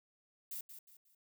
violet noise with echo, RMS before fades -43 dBFS, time 0.51-0.61 s, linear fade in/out 5 ms, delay 180 ms, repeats 3, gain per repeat -9 dB, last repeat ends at 1.15 s, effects none

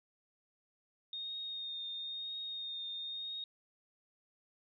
sine tone with vibrato, 3690 Hz, A#7, 18 cents flat, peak -39 dBFS, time 1.13-3.44 s, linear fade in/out 2 ms, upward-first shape triangle, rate 1 Hz, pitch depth 22 cents each way, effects none

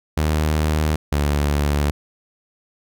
sawtooth tone pair in turn, 77 / 72.68 Hz, D#2 / D2, -17 / -17 cents, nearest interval minor second, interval 100 cents, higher first, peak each -13 dBFS, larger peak neither, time 0.17-0.96 / 1.12-1.91 s, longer neither, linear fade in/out 5 ms, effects none

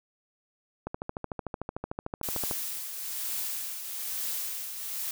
click train, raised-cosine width 1 ms, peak -19 dBFS, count 23, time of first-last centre 0.87-2.512 s, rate 13.4 Hz
blue noise with tremolo, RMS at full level -32 dBFS, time 2.23-5.11 s, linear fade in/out 2 ms, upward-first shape triangle, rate 1.1 Hz, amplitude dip 55%
effects none

